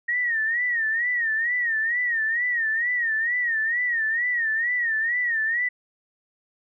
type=tone with vibrato; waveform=sine; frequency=1864.7 Hz; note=A#6; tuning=in tune; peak=-21 dBFS; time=0.08-5.69 s; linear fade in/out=10 ms; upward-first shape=sine; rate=2.2 Hz; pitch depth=110 cents each way; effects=none